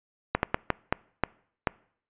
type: slowing click train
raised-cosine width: 0.5 ms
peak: -7 dBFS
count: 7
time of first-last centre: 0.35-1.672 s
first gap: 81 ms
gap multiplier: 1.4
effects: noise-tail reverb RT60 0.6 s tail -24 dB re dry + resampled to 8000 Hz